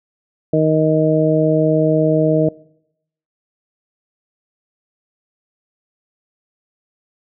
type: harmonic tone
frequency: 156.5 Hz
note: D#3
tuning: 10 cents sharp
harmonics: 1 / 2 / 3 / 4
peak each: -17 / -17 / -17 / -17 dBFS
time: 0.53-2.49 s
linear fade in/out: 5 ms
effects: noise-tail reverb RT60 0.8 s tail -24 dB re dry